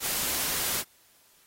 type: noise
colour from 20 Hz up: white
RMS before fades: -29 dBFS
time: 0-0.84 s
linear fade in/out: 50 ms
effects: white hiss -61 dBFS RMS until 1.46 s + AAC 48 kbps